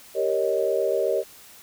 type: chord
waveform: sine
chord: Eb dominant seventh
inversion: first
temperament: equal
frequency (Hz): 392 / 466.2 / 554.4 / 622.3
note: G4 / Bb4 / Db5 / Eb5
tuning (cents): 0 / 0 / 0 / 0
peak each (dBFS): -26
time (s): 0.14-1.24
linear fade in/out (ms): 50
effects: white hiss -48 dBFS RMS until 1.62 s